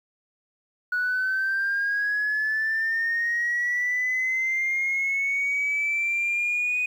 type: linear sweep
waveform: sine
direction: up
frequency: 1464 to 2489 Hz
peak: -21 dBFS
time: 0.92-6.86 s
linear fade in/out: 5 ms
effects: tanh soft clip ceiling -19 dBFS + 9-bit